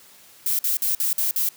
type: noise bursts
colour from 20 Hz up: violet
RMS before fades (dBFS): -22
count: 6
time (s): 0.46-1.49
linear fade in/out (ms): 2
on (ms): 130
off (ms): 50
effects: white hiss -50 dBFS RMS until 1.56 s + high-pass 80 Hz 12 dB/octave